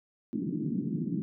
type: band-pass noise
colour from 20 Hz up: pink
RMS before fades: -32 dBFS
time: 0.33-1.22 s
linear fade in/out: 0 ms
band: 150 to 320 Hz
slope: 48 dB/octave
effects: none